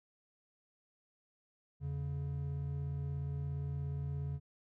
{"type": "tone pair together", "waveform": "triangle", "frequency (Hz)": [83.8, 140.85], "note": ["E2", "C#3"], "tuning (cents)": [29, 28], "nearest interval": "major sixth", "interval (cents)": 899, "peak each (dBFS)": [-39, -35], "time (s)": [1.8, 4.4], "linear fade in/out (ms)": 50, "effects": []}